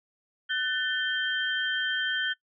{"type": "tone cluster", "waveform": "sine", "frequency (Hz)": [1506, 1776, 3153], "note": ["F#6", "A6", "G7"], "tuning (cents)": [30, 16, 9], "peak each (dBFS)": [-29, -32, -30], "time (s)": [0.49, 2.34], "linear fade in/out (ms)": 20, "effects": ["noise-tail reverb RT60 0.1 s tail -22 dB re dry"]}